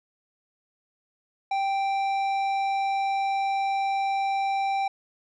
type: tone with tanh clipping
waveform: sine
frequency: 784 Hz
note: G5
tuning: in tune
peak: -25 dBFS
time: 1.51-4.88 s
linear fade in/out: 5 ms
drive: 11 dB
effects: none